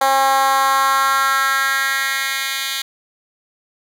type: tone with high-pass filter sweep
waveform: 10% pulse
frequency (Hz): 270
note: C#4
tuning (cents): -45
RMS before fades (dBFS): -17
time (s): 0.01-2.82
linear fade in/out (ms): 5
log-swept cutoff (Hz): 710 to 2800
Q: 2.6
effects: none